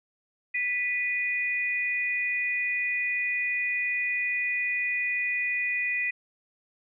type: tone pair together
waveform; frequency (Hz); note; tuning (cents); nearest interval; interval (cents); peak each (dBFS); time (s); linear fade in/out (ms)
sine; 1975.5 / 2467; B6 / D#7; 0 / -15; major third; 385; -28; 0.54-6.11; 10
effects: none